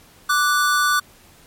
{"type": "tone pair together", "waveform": "square", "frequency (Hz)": [1171, 1480], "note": ["D6", "F#6"], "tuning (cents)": [-5, 0], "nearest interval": "major third", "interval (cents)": 405, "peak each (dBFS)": -19, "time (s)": [0.29, 1], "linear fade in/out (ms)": 10, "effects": ["pink hiss -50 dBFS RMS until 1.46 s", "MP3 64 kbps"]}